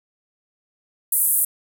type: band-pass noise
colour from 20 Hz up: pink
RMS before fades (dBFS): -19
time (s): 1.12-1.45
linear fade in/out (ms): 5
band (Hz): 9300 to 15000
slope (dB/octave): 48
effects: none